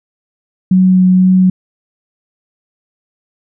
sine tone with vibrato, 185 Hz, F#3, in tune, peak -5 dBFS, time 0.71-1.5 s, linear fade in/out 5 ms, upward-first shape sine, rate 2 Hz, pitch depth 9 cents each way, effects none

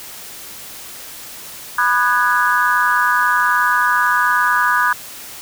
sine chord, G# minor seventh, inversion first, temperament equal with one note detuned, 987.8 / 1218.2 / 1480 / 1661.2 Hz, B5 / D#6 / F#6 / G#6, 0 / -37 / 0 / 0 cents, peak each -18 dBFS, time 1.78-4.93 s, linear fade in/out 5 ms, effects white hiss -34 dBFS RMS until 5.41 s

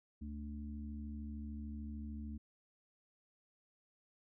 harmonic tone, 73.42 Hz, D2, in tune, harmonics 1 / 3 / 4, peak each -44 / -46 / -54 dBFS, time 0.21-2.38 s, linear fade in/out 10 ms, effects none

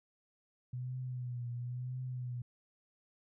sine tone with vibrato, 124.1 Hz, B2, 9 cents sharp, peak -37 dBFS, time 0.73-2.42 s, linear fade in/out 5 ms, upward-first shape triangle, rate 0.98 Hz, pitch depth 62 cents each way, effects none

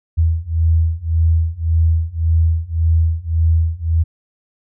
sine beating tone pair, 80.8 / 82.6 Hz, E2 / E2, -34 / +4 cents, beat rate 1.8 Hz, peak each -16 / -15 dBFS, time 0.17-4.04 s, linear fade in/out 20 ms, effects none

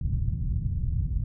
white low-pass noise, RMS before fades -27 dBFS, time 0.01-1.24 s, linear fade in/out 5 ms, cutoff 120 Hz, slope 24 dB/octave, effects none

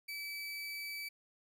30% pulse tone, 2302 Hz, D7, 35 cents flat, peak -38 dBFS, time 0.08-1.09 s, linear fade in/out 10 ms, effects none

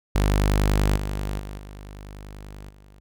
sawtooth tone with level steps, 50.3 Hz, G1, 45 cents sharp, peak -14 / -22 / -29 / -34 / -44 dBFS, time 0.15-3 s, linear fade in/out 5 ms, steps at 0.96 / 1.39 / 1.58 / 2.69 s, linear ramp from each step 5 ms, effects none

